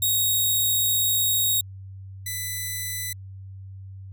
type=tone pair in turn; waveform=5% pulse; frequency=3769 / 1996.6 Hz; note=A#7 / B6; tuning=+18 / +18 cents; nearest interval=major seventh; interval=1100 cents; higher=first; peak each=-12 / -18 dBFS; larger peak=first; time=0.02-1.61 / 2.26-3.13 s; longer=first; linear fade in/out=5 ms; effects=added 96 Hz sine -37 dBFS peak until 4.12 s